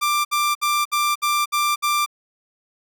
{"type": "tone bursts", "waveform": "sawtooth", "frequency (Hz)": 1183, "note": "D6", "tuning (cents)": 12, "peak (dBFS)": -14, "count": 7, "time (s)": [0.01, 2.062], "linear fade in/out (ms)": 20, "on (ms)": 240, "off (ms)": 62, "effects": []}